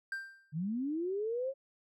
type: tone with exponential decay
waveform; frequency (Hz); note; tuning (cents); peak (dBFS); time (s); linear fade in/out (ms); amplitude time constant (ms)
triangle; 1575; G6; +8; -31; 0.12-0.53; 2; 88
type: linear sweep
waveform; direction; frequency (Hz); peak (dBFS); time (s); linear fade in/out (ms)
sine; up; 142.6 to 551; -32; 0.52-1.54; 50
effects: none